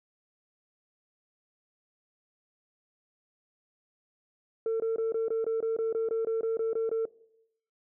sine tone bursts, 450 Hz, A4, 39 cents sharp, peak -24 dBFS, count 15, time 4.66-7.054 s, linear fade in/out 2 ms, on 140 ms, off 21 ms, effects noise-tail reverb RT60 0.8 s tail -21 dB re dry + tanh soft clip ceiling -24 dBFS

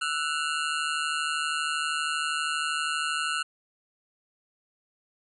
25% pulse ring-modulated tone, 1400 Hz, F6, 4 cents sharp, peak -20 dBFS, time 0.01-3.43 s, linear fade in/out 10 ms, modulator 76.3 Hz, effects resampled to 24000 Hz

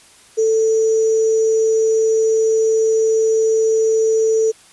sine tone with sample-and-hold, 442.9 Hz, A4, 11 cents sharp, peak -12 dBFS, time 0.37-4.52 s, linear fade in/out 20 ms, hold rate 6300 Hz, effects white hiss -47 dBFS RMS until 4.72 s + resampled to 24000 Hz

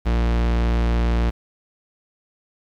45% pulse tone, 58.27 Hz, A#1, in tune, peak -17 dBFS, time 0.05-1.31 s, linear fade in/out 20 ms, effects low-pass 4000 Hz 12 dB/octave + 8-bit

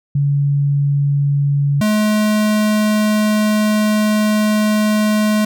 sine / square tone pair in turn, 142 / 212.8 Hz, C#3 / G#3, +42 / +42 cents, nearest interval perfect fifth, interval 700 cents, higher second, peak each -12 / -13 dBFS, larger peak first, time 0.15-1.81 / 1.81-5.45 s, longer second, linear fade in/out 5 ms, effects none

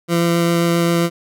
20% pulse tone with vibrato, 170 Hz, F3, 46 cents flat, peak -9 dBFS, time 0.08-1.1 s, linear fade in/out 50 ms, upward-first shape triangle, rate 7.5 Hz, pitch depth 9 cents each way, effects none

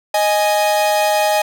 45% pulse tone pair together, 621.6 / 830.6 Hz, D#5 / G#5, -2 / 0 cents, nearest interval perfect fourth, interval 502 cents, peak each -16 dBFS, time 0.14-1.42 s, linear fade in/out 5 ms, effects none

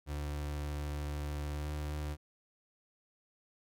35% pulse tone with pitch glide, 73.42 to 74.66 Hz, D2 to D2, 0 to +29 cents, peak -34 dBFS, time 0.06-2.17 s, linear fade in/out 50 ms, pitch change +29 cents, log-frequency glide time 1.52-1.64 s, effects none

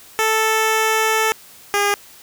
10% pulse tone pair in turn, 440 / 406.8 Hz, A4 / G#4, 0 / -36 cents, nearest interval minor second, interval 136 cents, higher first, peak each -7 dBFS, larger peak neither, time 0.19-1.32 / 1.74-1.94 s, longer first, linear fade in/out 0 ms, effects white hiss -44 dBFS RMS until 2.22 s

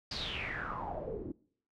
pink noise with low-pass filter sweep, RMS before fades -39 dBFS, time 0.11-1.32 s, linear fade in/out 5 ms, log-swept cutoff 4900 to 300 Hz, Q 8.1, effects noise-tail reverb RT60 0.6 s tail -23 dB re dry

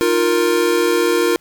square chord, Eb suspended second, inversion none, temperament equal with one note detuned, 311.1 / 351.3 / 466.2 Hz, Eb4 / F4 / Bb4, 0 / +10 / 0 cents, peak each -23 / -17 / -18 dBFS, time 0.01-1.36 s, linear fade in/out 0 ms, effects pink hiss -55 dBFS RMS until 1.4 s

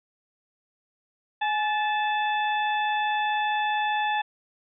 harmonic tone with a mistuned harmonic, 873 Hz, A5, 14 cents flat, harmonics 1 / 2 / 3 / 4, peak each -24 / -30 / -34 / -36 dBFS, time 1.41-4.22 s, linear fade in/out 10 ms, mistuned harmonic 1, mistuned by -64 cents, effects none

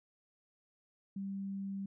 sine tone, 196 Hz, G3, in tune, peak -37 dBFS, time 1.16-1.86 s, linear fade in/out 5 ms, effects none

